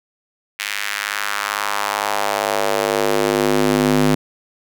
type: tone with high-pass filter sweep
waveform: square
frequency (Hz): 51.1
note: G#1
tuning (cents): -27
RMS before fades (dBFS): -19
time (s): 0.59-4.15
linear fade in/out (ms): 5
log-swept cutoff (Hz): 2200 to 210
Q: 1.8
effects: none